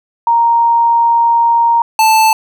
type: tone pair in turn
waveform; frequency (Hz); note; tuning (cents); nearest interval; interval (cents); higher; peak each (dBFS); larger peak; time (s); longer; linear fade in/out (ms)
sine / square; 932.3 / 880; A#5 / A5; 0 / 0; minor second; 100; first; -7; neither; 0.27-1.82 / 1.99-2.33; first; 2
effects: none